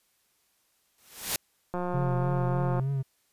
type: noise with exponential growth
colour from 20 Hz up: white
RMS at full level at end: -25 dBFS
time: 0.98-1.36 s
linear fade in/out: 2 ms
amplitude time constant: 82 ms
type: click train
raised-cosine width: 1 ms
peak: -19 dBFS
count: 189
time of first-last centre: 1.74-2.796 s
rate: 178 Hz
type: tone with vibrato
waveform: triangle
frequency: 133.9 Hz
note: C3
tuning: 40 cents sharp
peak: -24 dBFS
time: 1.93-3.03 s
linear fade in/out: 20 ms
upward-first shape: triangle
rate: 3.3 Hz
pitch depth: 78 cents each way
effects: white hiss -70 dBFS RMS until 3.32 s + resampled to 32000 Hz